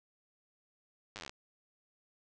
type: slowing click train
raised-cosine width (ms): 0.2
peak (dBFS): -26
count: 12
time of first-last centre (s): 1.16-1.295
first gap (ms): 9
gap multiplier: 1.06
effects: resampled to 22050 Hz